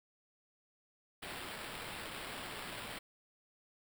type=noise with sample-and-hold; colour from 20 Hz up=white; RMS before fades=-45 dBFS; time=1.22-2.99 s; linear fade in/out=10 ms; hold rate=6300 Hz; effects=none